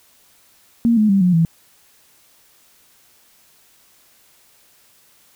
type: tone with pitch steps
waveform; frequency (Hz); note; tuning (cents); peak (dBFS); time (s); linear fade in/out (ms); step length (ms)
sine; 233.1 / 213.8 / 196.01 / 179.74 / 164.83; A#3 / A3 / G3 / F#3 / E3; 0 / -49 / 0 / -50 / 0; -11; 0.85-1.45; 0; 120
effects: white hiss -54 dBFS RMS until 5.35 s